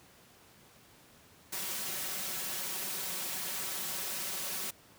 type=noise with comb filter; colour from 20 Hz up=white; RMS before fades=-37 dBFS; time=1.52-4.71 s; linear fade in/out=10 ms; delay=5.3 ms; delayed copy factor=+0.8; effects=pink hiss -59 dBFS RMS until 4.98 s + high-pass 80 Hz 12 dB/octave